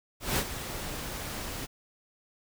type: noise with ADSR envelope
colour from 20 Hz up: pink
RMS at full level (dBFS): -26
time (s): 0.2-1.67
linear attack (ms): 180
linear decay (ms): 56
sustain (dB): -11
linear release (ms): 26
effects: none